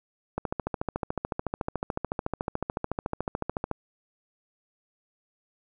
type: click train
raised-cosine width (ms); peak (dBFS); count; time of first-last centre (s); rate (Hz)
1; -14; 47; 0.38-3.713; 13.8
effects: none